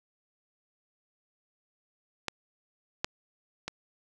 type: clicks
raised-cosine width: 0.2 ms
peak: -13 / -10 / -17 dBFS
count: 3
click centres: 2.283 / 3.045 / 3.68 s
effects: none